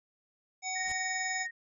harmonic tone, 750 Hz, F#5, 23 cents sharp, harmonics 1 / 3 / 5 / 7 / 9, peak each -38 / -37 / -48 / -42 / -38 dBFS, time 0.62-1.47 s, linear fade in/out 50 ms
pink noise with exponential growth, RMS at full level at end -45 dBFS, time 0.75-0.92 s, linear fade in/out 2 ms, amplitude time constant 36 ms
sine tone with tremolo, 1864.7 Hz, A#6, in tune, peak -32 dBFS, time 0.75-1.51 s, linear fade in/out 20 ms, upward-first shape sine, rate 20 Hz, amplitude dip 65%
effects resampled to 24000 Hz

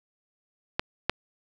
clicks, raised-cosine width 0.3 ms, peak -8 / -6 dBFS, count 2, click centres 0.795 / 1.096 s, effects none

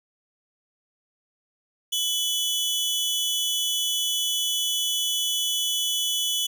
sawtooth tone pair together, 3000 / 3385 Hz, F#7 / G#7, +23 / +32 cents, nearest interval major second, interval 209 cents, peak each -23 / -23 dBFS, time 1.92-6.47 s, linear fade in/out 10 ms, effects none

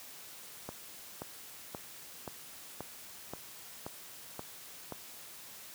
click train, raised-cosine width 1 ms, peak -25 dBFS, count 9, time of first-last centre 0.69-4.923 s, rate 1.89 Hz, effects white hiss -50 dBFS RMS until 5.74 s + high-pass 80 Hz 12 dB/octave

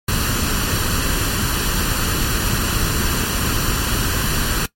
pink noise with comb filter, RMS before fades -19 dBFS, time 0.08-4.66 s, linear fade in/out 5 ms, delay 0.69 ms, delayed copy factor +0.6, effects noise-tail reverb RT60 0.1 s tail -18 dB re dry + MP3 64 kbps

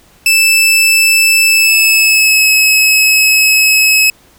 sawtooth tone with pitch glide, 2637 to 2572 Hz, E7 to E7, 0 to -43 cents, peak -3 dBFS, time 0.26-4.1 s, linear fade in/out 2 ms, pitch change -43 cents, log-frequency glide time 1.44-2.49 s, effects pink hiss -46 dBFS RMS until 4.38 s

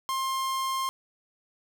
45% pulse tone, 1060 Hz, C6, 22 cents sharp, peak -27 dBFS, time 0.09-0.89 s, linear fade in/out 0 ms, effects none

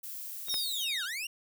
violet noise, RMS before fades -41 dBFS, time 0.03-0.85 s, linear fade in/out 10 ms
triangle tone with tremolo, 3729 Hz, A#7, in tune, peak -30 dBFS, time 0.46-1.09 s, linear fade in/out 50 ms, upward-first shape sine, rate 2.8 Hz, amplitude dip 55%
clicks, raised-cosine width 0.3 ms, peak -31 / -22 dBFS, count 2, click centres 0.484 / 0.542 s
sawtooth linear two-way sweep, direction down then up, 5720 to 1356 to 2877 Hz, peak -31 dBFS, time 0.49-1.27 s, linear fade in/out 5 ms, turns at 1.04 s
effects none

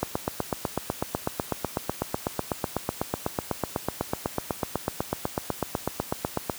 click train, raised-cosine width 1 ms, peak -10 dBFS, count 53, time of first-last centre 0.03-6.498 s, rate 8.04 Hz, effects white hiss -41 dBFS RMS until 6.58 s + high-pass 60 Hz 12 dB/octave

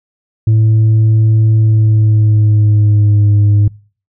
sine tone with pitch glide, 110 to 103.23 Hz, A2 to G#2, 0 to -10 cents, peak -3 dBFS, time 0.47-3.68 s, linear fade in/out 5 ms, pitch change -110 cents, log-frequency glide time 1.57-3.31 s, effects noise-tail reverb RT60 0.4 s tail -25 dB re dry + tanh soft clip ceiling -5 dBFS

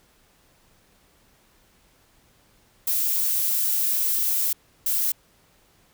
violet noise bursts at uneven times, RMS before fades -23 dBFS, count 2, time 2.87-4.53 / 4.86-5.12 s, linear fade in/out 5 ms, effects pink hiss -60 dBFS RMS until 5.93 s

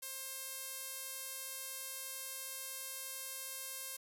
sawtooth tone with band-pass filter, 531 Hz, C5, 25 cents sharp, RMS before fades -45 dBFS, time 0.02-3.97 s, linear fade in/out 10 ms, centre 12000 Hz, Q 1.2, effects none

